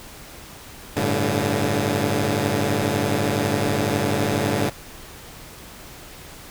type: chord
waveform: 10% pulse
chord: G suspended second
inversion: none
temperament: equal with one note detuned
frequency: 98 / 110 / 143.31 Hz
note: G2 / A2 / D3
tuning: 0 / 0 / -42 cents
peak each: -16 dBFS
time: 0.96-4.7 s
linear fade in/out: 10 ms
effects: pink hiss -41 dBFS RMS until 6.5 s